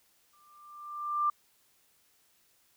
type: tone with exponential growth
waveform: sine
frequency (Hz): 1187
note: D6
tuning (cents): +18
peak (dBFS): -23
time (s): 0.33-1.3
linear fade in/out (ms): 5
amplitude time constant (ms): 210
effects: white hiss -68 dBFS RMS until 2.76 s